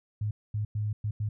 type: tone bursts at uneven times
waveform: sine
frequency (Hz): 105.7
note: G#2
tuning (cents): +31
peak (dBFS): -27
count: 5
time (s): 0.21-0.31 / 0.54-0.65 / 0.75-0.93 / 1.04-1.11 / 1.2-1.29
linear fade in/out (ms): 5
effects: none